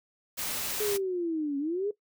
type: noise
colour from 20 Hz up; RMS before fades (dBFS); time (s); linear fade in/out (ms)
white; -33; 0.37-0.98; 20
type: linear two-way sweep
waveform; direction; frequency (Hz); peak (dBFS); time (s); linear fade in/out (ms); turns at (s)
sine; down then up; 428.1 to 274.4 to 428.1; -27; 0.8-1.91; 5; 1.58
effects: noise-tail reverb RT60 0.1 s tail -18 dB re dry